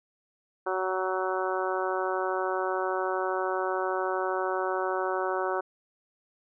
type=harmonic tone; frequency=187 Hz; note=F#3; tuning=19 cents sharp; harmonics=2 / 3 / 4 / 5 / 6 / 7 / 8; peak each=-31 / -33 / -34 / -35 / -36 / -36 / -37 dBFS; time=0.66-5.61 s; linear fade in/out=10 ms; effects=none